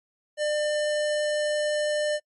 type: tone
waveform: square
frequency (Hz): 599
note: D5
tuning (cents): +34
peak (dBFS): -24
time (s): 0.37-2.2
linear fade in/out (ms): 50
effects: noise-tail reverb RT60 0.1 s tail -25 dB re dry + MP3 48 kbps